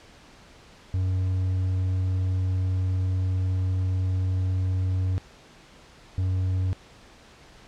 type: tone pair in turn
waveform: triangle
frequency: 93 / 93 Hz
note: F#2 / F#2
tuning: +9 / +9 cents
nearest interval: unison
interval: 0 cents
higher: neither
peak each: -20 dBFS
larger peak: neither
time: 0.94-5.18 / 6.18-6.73 s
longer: first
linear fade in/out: 0 ms
effects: pink hiss -51 dBFS RMS until 7.67 s + low-pass 6000 Hz 12 dB/octave